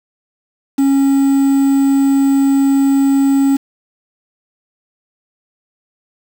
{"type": "tone with quantisation", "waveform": "triangle", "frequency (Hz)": 274.4, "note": "C#4", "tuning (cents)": -17, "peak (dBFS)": -7, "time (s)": [0.78, 3.57], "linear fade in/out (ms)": 10, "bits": 5, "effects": []}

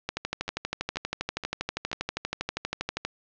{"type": "two click trains", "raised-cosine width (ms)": 0.2, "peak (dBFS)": [-11, -16], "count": [38, 4], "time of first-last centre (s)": [[0.09, 3.05], [0.48, 1.915]], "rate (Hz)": [12.5, 2.09], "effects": ["low-pass 5000 Hz 12 dB/octave"]}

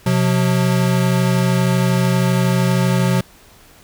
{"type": "tone pair together", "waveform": "square", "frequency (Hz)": [127.28, 180], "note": ["C3", "F#3"], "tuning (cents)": [-47, -47], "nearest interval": "tritone", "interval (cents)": 600, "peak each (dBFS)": -17, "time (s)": [0.06, 3.21], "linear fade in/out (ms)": 5, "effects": ["pink hiss -47 dBFS RMS until 3.83 s"]}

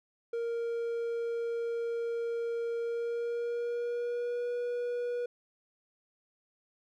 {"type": "tone with pitch glide", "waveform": "triangle", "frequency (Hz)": [466.2, 484.3], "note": ["A#4", "B4"], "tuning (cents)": [0, -34], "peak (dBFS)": -29, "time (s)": [0.33, 5.26], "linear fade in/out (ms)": 5, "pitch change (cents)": 66, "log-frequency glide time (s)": [2.8, 4.51], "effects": []}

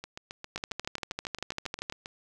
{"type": "two click trains", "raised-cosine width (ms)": 0.2, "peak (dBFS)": [-15, -22], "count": [18, 16], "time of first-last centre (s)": [[0.56, 1.899], [0.04, 2.059]], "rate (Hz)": [12.7, 7.43], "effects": []}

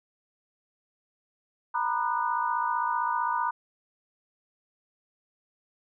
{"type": "chord", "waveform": "sine", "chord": "B major seventh", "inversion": "third", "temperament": "equal with one note detuned", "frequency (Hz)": [932.3, 987.8, 1213.3, 1480], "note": ["A#5", "B5", "D#6", "F#6"], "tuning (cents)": [0, 0, -44, 0], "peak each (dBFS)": [-29, -29, -32, -35], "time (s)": [1.74, 3.51], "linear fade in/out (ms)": 10, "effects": []}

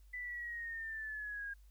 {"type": "linear sweep", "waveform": "sine", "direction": "down", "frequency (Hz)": [1995, 1618], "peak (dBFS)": -40, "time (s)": [0.13, 1.54], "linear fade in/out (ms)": 10, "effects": ["added 50 Hz sine -57 dBFS peak until 1.7 s", "white hiss -75 dBFS RMS until 1.7 s"]}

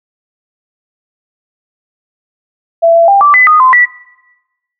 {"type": "tone with pitch steps", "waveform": "sine", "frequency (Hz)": [668, 672, 795, 1166, 2008, 1237, 1032, 1956], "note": ["E5", "E5", "G5", "D6", "B6", "D#6", "C6", "B6"], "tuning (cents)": [23, 33, 24, -13, 28, -10, -24, -17], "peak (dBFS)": -3, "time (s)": [2.82, 3.86], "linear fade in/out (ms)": 20, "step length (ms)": 130, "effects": ["noise-tail reverb RT60 1.0 s tail -21 dB re dry"]}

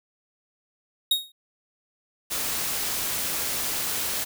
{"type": "tone with exponential decay", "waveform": "45% pulse", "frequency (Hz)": 3753, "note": "A#7", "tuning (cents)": 11, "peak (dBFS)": -16, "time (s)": [1.11, 1.32], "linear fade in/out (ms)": 5, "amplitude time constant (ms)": 44}
{"type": "noise", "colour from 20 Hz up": "white", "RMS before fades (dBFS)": -28, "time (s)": [2.3, 4.25], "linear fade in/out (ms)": 20}
{"effects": []}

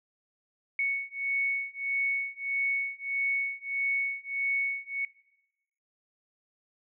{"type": "beating tone pair", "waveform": "sine", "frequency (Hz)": [2217, 2218.6], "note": ["C#7", "C#7"], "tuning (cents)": [0, 1], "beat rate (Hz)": 1.6, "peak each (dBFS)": -31, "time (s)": [0.79, 5.05], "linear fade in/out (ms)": 2, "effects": ["noise-tail reverb RT60 1.0 s tail -22 dB re dry"]}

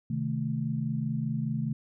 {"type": "chord", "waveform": "sine", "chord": "A diminished", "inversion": "first", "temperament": "equal", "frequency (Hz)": [130.81, 155.56, 220], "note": ["C3", "Eb3", "A3"], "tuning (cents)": [0, 0, 0], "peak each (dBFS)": -32, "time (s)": [0.1, 1.73], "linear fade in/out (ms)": 5, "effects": []}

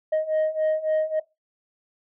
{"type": "beating tone pair", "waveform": "sine", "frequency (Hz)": [622.3, 625.9], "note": ["D#5", "D#5"], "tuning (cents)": [0, 10], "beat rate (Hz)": 3.6, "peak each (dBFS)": [-23, -21], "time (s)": [0.12, 1.2], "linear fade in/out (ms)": 10, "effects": ["noise-tail reverb RT60 0.2 s tail -19 dB re dry", "tanh soft clip ceiling -18 dBFS"]}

